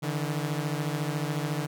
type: beating tone pair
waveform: sawtooth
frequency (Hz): 145.9 / 159.9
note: D3 / D#3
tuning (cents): -11 / +48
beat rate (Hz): 14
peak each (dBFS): -26 / -28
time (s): 0.02-1.67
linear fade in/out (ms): 20
effects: none